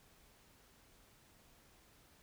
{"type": "silence", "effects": ["pink hiss -66 dBFS RMS until 2.22 s"]}